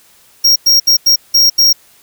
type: tone bursts at uneven times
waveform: square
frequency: 5588 Hz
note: F8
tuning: in tune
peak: -6 dBFS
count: 6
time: 0.44-0.56 / 0.66-0.8 / 0.87-0.97 / 1.06-1.16 / 1.34-1.5 / 1.58-1.73 s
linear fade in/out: 10 ms
effects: white hiss -47 dBFS RMS until 2.02 s